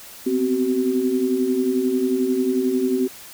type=tone cluster; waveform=sine; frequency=249.2 / 260.4 / 379 Hz; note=B3 / C4 / F#4; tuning=+16 / -8 / +42 cents; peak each=-26 / -21 / -21 dBFS; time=0.26-3.08 s; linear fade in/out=10 ms; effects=white hiss -41 dBFS RMS until 3.33 s